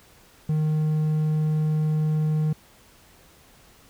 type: tone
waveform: triangle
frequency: 154.4 Hz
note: D#3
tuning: 13 cents flat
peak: -18 dBFS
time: 0.49-2.53 s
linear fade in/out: 5 ms
effects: pink hiss -54 dBFS RMS until 3.89 s